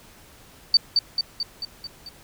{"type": "tone with echo", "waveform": "sine", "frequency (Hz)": 4592, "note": "D8", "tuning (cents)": -40, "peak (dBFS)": -11, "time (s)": [0.74, 0.77], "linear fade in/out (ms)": 2, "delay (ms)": 220, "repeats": 6, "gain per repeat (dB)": -4, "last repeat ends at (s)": 2.09, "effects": ["pink hiss -50 dBFS RMS until 2.23 s"]}